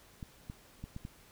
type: clicks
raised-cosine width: 5 ms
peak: -29 dBFS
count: 5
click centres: 0.228 / 0.499 / 0.84 / 0.964 / 1.051 s
effects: pink hiss -60 dBFS RMS until 1.31 s